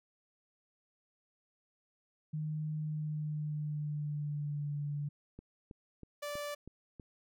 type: tone with pitch glide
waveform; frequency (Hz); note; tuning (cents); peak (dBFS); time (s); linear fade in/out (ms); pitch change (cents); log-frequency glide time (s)
sine; 153.8 to 145.5; D#3 to D3; -20 to -16; -34; 2.33-5.09; 10; -96; 2.77-4.74
type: click train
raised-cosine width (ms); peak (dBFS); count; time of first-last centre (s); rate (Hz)
3; -35; 6; 5.39-6.998; 3.11
type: tone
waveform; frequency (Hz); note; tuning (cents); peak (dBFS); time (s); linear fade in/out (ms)
sawtooth; 584; D5; -10; -34; 6.22-6.55; 10
effects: none